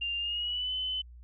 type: tone with pitch glide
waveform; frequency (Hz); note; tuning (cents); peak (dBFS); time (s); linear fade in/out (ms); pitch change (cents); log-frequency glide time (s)
sine; 2794 to 3029; F7 to F#7; 0 to +40; -30; 0.01-1.02; 10; +140; 0.18-0.73
effects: added 60 Hz sine -47 dBFS peak until 1.23 s